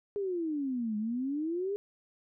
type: exponential two-way sweep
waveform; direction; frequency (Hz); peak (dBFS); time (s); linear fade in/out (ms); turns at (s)
sine; down then up; 415.3 to 207.7 to 415.3; -30; 0.16-1.76; 0; 0.97
effects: none